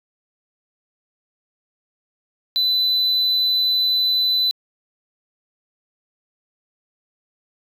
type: tone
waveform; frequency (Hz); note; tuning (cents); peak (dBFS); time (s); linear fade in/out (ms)
sine; 4004; B7; +23; -13; 2.56-4.51; 0
effects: tanh soft clip ceiling -15 dBFS